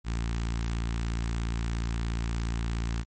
sawtooth tone with notch filter, 57 Hz, A#1, 38 cents flat, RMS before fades -30 dBFS, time 0.04-3.05 s, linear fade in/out 50 ms, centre 540 Hz, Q 0.75, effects MP3 32 kbps

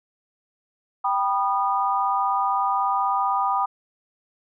sine chord, G augmented, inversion none, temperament just, 784 / 980 / 1225 Hz, G5 / B5 / D#6, 0 / -14 / -27 cents, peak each -24 dBFS, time 1.04-3.66 s, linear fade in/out 10 ms, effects none

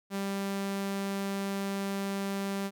sawtooth tone, 197.1 Hz, G3, 10 cents sharp, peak -27 dBFS, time 0.1-2.71 s, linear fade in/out 50 ms, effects none

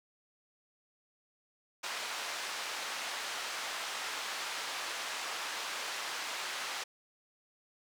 pink band-pass noise, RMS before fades -39 dBFS, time 1.83-6.84 s, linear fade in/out 10 ms, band 920 to 6400 Hz, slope 12 dB/octave, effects none

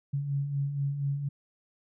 sine beating tone pair, 137 / 141.2 Hz, C#3 / C#3, -20 / +32 cents, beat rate 4.2 Hz, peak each -37 / -28 dBFS, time 0.13-1.29 s, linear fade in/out 10 ms, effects none

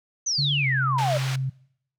sine exponential sweep, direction down, 6300 to 566 Hz, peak -22 dBFS, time 0.26-1.18 s, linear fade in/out 10 ms
sine tone with pitch glide, 142.8 to 132.47 Hz, D3 to C3, -48 to +22 cents, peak -23 dBFS, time 0.38-1.5 s, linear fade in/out 10 ms, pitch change -130 cents, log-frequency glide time 0.61-0.66 s
white band-pass noise, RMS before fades -34 dBFS, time 0.98-1.36 s, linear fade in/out 5 ms, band 550 to 3800 Hz, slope 12 dB/octave
effects noise-tail reverb RT60 0.7 s tail -24 dB re dry

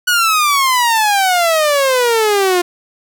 sawtooth exponential sweep, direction down, 1480 to 349.2 Hz, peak -7 dBFS, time 0.07-2.62 s, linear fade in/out 10 ms, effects none

